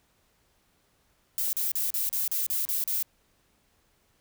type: noise bursts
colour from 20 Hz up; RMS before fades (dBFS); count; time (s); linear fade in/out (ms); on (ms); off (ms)
violet; -28; 9; 1.38-3.026; 0; 150; 37
effects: pink hiss -68 dBFS RMS until 4.2 s